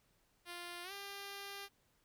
5% pulse tone with pitch glide, 349.2 to 398.8 Hz, F4 to G4, 0 to +30 cents, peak -34 dBFS, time 0.45-1.69 s, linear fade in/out 50 ms, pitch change +230 cents, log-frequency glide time 0.83-0.92 s, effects pink hiss -75 dBFS RMS until 2.04 s

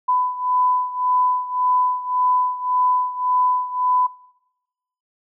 sine beating tone pair, 1000 / 1001.8 Hz, B5 / B5, +21 / +24 cents, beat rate 1.8 Hz, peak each -19 / -22 dBFS, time 0.08-4.07 s, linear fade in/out 10 ms, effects noise-tail reverb RT60 1.0 s tail -23 dB re dry

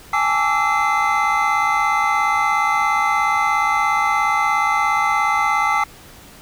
triangle tone cluster, 812 / 869 / 1160 / 1319 / 2061 Hz, G#5 / A5 / D6 / E6 / C7, -39 / -22 / -22 / +1 / -27 cents, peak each -20 dBFS, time 0.13-5.84 s, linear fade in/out 5 ms, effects pink hiss -43 dBFS RMS until 6.41 s

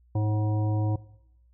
harmonic tone with a mistuned harmonic, 106.1 Hz, G#2, 38 cents sharp, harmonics 1 / 3 / 5 / 7 / 9, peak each -23 / -33 / -37 / -40 / -42 dBFS, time 0.15-0.96 s, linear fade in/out 5 ms, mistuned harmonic 5, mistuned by +30 cents, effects noise-tail reverb RT60 0.8 s tail -19 dB re dry + added 60 Hz sine -57 dBFS peak until 1.53 s

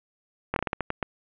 slowing click train, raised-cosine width 0.5 ms, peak -11 dBFS, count 9, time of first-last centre 0.54-1.028 s, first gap 22 ms, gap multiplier 1.28, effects resampled to 8000 Hz + 7-bit

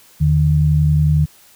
sine tone pair together, 80.42 / 151.7 Hz, E2 / D#3, -42 / -44 cents, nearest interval major seventh, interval 1098 cents, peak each -16 / -12 dBFS, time 0.2-1.26 s, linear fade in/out 20 ms, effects white hiss -48 dBFS RMS until 1.55 s

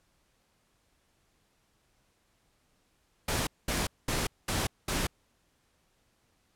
pink noise bursts, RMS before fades -30 dBFS, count 5, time 3.28-5.07 s, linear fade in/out 5 ms, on 190 ms, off 210 ms, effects pink hiss -71 dBFS RMS until 6.55 s + low-pass 12000 Hz 12 dB/octave

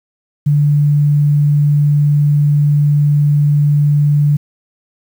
sine tone, 146.5 Hz, D3, 4 cents flat, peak -8 dBFS, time 0.46-4.37 s, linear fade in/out 10 ms, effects 7-bit

